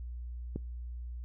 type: click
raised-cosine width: 3 ms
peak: -22 dBFS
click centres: 0.56 s
effects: noise-tail reverb RT60 0.3 s tail -25 dB re dry + added 60 Hz sine -38 dBFS peak until 1.24 s